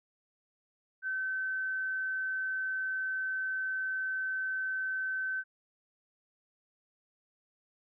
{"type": "tone", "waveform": "sine", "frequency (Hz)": 1533, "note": "G6", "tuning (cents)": -39, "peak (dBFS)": -31, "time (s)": [1.02, 5.44], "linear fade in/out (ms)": 50, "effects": []}